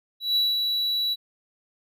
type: tone with ADSR envelope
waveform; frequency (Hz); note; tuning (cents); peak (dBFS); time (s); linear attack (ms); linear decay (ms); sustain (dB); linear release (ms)
triangle; 3926; B7; -11; -17; 0.2-1.16; 160; 200; -4; 35
effects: none